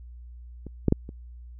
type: clicks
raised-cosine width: 3 ms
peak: -25 / -7 / -6 / -26 dBFS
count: 4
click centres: 0.667 / 0.883 / 0.924 / 1.091 s
effects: added 60 Hz sine -41 dBFS peak until 1.59 s